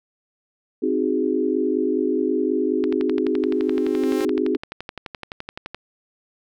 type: chord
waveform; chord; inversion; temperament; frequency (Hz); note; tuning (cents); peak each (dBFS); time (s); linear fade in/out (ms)
sine; Ab dominant seventh; first; equal; 261.6 / 311.1 / 370 / 415.3; C4 / Eb4 / Gb4 / Ab4; 0 / 0 / 0 / 0; -24; 0.82-4.57; 10
type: click train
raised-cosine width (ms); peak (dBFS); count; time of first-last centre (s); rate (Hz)
0.3; -16; 35; 2.84-5.746; 11.7
type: tone with exponential growth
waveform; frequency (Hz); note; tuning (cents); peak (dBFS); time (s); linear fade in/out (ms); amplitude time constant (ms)
sawtooth; 264.8; C4; +21; -20; 3.28-4.25; 2; 210
effects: none